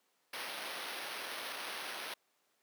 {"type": "noise with sample-and-hold", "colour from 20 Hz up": "white", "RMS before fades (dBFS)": -42, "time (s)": [0.33, 2.14], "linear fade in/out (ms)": 5, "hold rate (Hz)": 7350, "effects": ["pink hiss -75 dBFS RMS until 2.62 s", "high-pass 400 Hz 12 dB/octave"]}